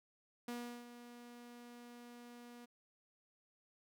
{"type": "tone with ADSR envelope", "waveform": "sawtooth", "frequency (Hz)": 240.5, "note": "B3", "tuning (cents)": -46, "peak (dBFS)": -37, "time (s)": [0.48, 2.66], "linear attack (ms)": 4, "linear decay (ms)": 360, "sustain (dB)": -12, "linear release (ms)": 16, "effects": []}